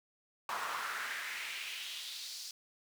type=noise with high-pass filter sweep; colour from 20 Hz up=brown; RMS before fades=-41 dBFS; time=0.49-2.51 s; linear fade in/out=2 ms; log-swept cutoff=1000 to 5200 Hz; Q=2.6; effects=none